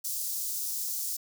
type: high-pass noise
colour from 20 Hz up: white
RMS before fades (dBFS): -33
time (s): 0.04-1.17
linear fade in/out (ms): 10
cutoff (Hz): 5100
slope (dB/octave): 24
effects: none